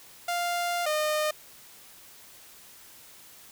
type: tone pair in turn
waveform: sawtooth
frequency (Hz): 698.5 / 610.6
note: F5 / D#5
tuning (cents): 0 / -33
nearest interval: major second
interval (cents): 233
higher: first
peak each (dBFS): -23 / -21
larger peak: second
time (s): 0.28-0.86 / 0.86-1.31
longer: first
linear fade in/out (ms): 5
effects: white hiss -51 dBFS RMS until 3.51 s